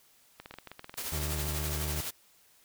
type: clicks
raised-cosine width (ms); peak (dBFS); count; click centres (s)
0.3; -27; 12; 0.4 / 0.459 / 0.51 / 0.54 / 0.586 / 0.673 / 0.716 / 0.794 / 0.844 / 0.895 / 0.941 / 0.983
type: noise with tremolo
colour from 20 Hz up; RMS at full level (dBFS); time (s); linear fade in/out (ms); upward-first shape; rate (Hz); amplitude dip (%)
white; -35; 0.97-2.11; 10; triangle; 12; 50
type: tone with vibrato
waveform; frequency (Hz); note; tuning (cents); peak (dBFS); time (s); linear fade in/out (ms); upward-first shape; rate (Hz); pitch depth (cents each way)
30% pulse; 75; D2; +37; -30; 1.12-2.01; 5; triangle; 6; 29
effects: white hiss -63 dBFS RMS until 2.64 s